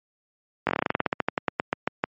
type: slowing click train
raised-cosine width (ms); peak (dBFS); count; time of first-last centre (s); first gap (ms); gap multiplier
0.5; -6; 21; 0.67-2.039; 19; 1.12
effects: high-pass 150 Hz 12 dB/octave + MP3 32 kbps